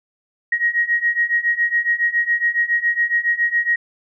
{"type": "beating tone pair", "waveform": "sine", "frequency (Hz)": [1884, 1891.2], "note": ["A#6", "A#6"], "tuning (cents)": [18, 24], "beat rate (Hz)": 7.2, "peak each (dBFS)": [-20, -18], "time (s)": [0.52, 3.76], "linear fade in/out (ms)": 5, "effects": []}